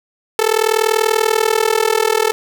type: tone with amplitude modulation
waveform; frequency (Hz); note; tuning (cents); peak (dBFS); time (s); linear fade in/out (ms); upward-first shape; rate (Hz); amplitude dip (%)
sawtooth; 440; A4; 0; -5; 0.39-2.32; 0; sine; 40.4; 95
effects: none